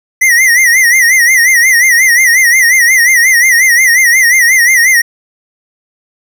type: tone with vibrato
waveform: square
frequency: 1975.5 Hz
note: B6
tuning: in tune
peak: -5 dBFS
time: 0.21-5.02 s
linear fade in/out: 10 ms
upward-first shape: sine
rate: 5.6 Hz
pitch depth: 120 cents each way
effects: none